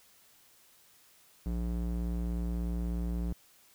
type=tone with band-pass filter; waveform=square; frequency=58.27 Hz; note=A#1; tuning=in tune; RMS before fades=-33 dBFS; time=1.46-3.33 s; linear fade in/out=0 ms; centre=140 Hz; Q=0.82; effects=white hiss -62 dBFS RMS until 3.74 s